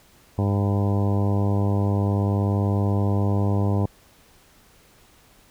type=harmonic tone with a mistuned harmonic; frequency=100.5 Hz; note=G2; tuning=44 cents sharp; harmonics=1 / 2 / 3 / 4 / 5 / 6 / 7 / 8 / 9 / 10; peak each=-20 / -26 / -30 / -32 / -34 / -36 / -37 / -38 / -39 / -40 dBFS; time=0.38-3.86 s; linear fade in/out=5 ms; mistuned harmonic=9; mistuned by=+19 cents; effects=pink hiss -55 dBFS RMS until 5.5 s